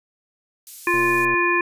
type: high-pass noise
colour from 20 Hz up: pink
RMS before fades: -39 dBFS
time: 0.67-1.25 s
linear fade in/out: 0 ms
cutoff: 7800 Hz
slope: 12 dB/octave
type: harmonic tone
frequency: 349.2 Hz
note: F4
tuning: in tune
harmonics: 1 / 3 / 5 / 7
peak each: -22 / -22 / -22 / -22 dBFS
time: 0.87-1.61 s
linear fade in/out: 2 ms
type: click train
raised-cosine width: 2 ms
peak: -22 dBFS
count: 48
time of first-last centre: 0.94-1.342 s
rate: 117 Hz
effects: resampled to 32000 Hz